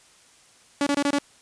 sawtooth tone bursts, 285.1 Hz, C#4, 49 cents sharp, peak -16 dBFS, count 5, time 0.81-1.186 s, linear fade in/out 2 ms, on 56 ms, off 24 ms, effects white hiss -55 dBFS RMS until 1.41 s + resampled to 22050 Hz

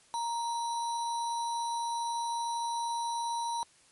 sine tone with sample-and-hold, 934 Hz, A#5, 3 cents sharp, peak -30 dBFS, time 0.14-3.63 s, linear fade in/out 0 ms, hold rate 4900 Hz, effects white hiss -62 dBFS RMS until 3.91 s + MP3 48 kbps

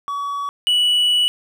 triangle tone pair in turn, 1133 / 2947 Hz, C#6 / F#7, +37 / -8 cents, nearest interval octave + perfect fourth, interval 1655 cents, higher second, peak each -20 / -12 dBFS, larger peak second, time 0.08-0.49 / 0.67-1.28 s, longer second, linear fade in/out 0 ms, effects none

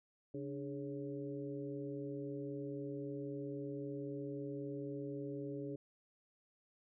harmonic tone with a mistuned harmonic, 138.59 Hz, C#3, in tune, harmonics 1 / 2 / 3 / 4, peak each -47 / -44 / -45 / -51 dBFS, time 0.34-5.76 s, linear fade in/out 5 ms, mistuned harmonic 2, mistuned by +90 cents, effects none

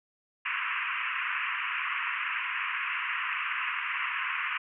white band-pass noise, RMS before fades -32 dBFS, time 0.45-4.58 s, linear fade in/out 10 ms, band 1000 to 2800 Hz, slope 96 dB/octave, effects none

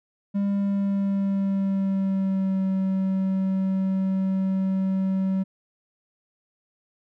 triangle tone with pitch glide, 200 to 190.75 Hz, G3 to G3, +35 to -47 cents, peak -19 dBFS, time 0.34-5.44 s, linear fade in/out 20 ms, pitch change -82 cents, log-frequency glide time 0.47-2.63 s, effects none

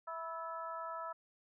harmonic tone with a mistuned harmonic, 328.2 Hz, E4, 8 cents flat, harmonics 2 / 3 / 4 / 5, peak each -46 / -45 / -43 / -56 dBFS, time 0.07-1.13 s, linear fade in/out 10 ms, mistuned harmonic 5, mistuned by +76 cents, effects none

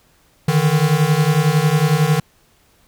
square beating tone pair, 147.1 / 158.1 Hz, D3 / D#3, +3 / +28 cents, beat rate 11 Hz, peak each -17 / -16 dBFS, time 0.48-2.2 s, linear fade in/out 5 ms, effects pink hiss -56 dBFS RMS until 2.87 s

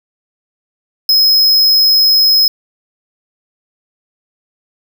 square tone, 5120 Hz, D#8, 49 cents sharp, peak -7 dBFS, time 1.09-2.48 s, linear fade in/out 2 ms, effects 7-bit

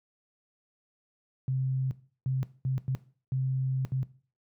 sine tone bursts at uneven times, 131.5 Hz, C3, 9 cents sharp, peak -25 dBFS, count 6, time 1.48-1.91 / 2.26-2.43 / 2.65-2.78 / 2.88-2.95 / 3.32-3.85 / 3.92-4.03 s, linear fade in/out 0 ms, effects noise-tail reverb RT60 0.4 s tail -17 dB re dry + high-pass 80 Hz 12 dB/octave

